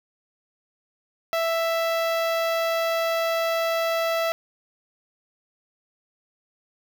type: tone with notch filter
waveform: sawtooth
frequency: 661 Hz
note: E5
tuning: 5 cents sharp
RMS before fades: -24 dBFS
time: 1.33-4.32 s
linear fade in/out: 0 ms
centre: 8600 Hz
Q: 0.78
effects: none